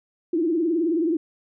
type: tone with vibrato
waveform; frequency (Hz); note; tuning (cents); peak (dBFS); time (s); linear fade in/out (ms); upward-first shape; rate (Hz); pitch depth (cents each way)
sine; 330; E4; +2; -19; 0.33-1.17; 5; triangle; 19; 150
effects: none